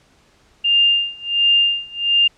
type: tone with tremolo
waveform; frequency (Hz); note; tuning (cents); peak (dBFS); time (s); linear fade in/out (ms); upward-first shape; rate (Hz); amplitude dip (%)
sine; 2803; F7; +6; -10; 0.64-2.28; 10; sine; 1.4; 95
effects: pink hiss -55 dBFS RMS until 2.37 s + low-pass 7000 Hz 12 dB/octave